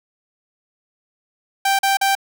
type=tone bursts; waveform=sawtooth; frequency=784 Hz; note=G5; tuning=in tune; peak=-11 dBFS; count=3; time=1.65-2.152 s; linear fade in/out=5 ms; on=140 ms; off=41 ms; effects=none